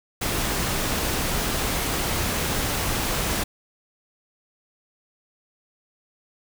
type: noise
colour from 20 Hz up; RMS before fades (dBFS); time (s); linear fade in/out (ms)
pink; -25; 0.21-3.44; 10
effects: none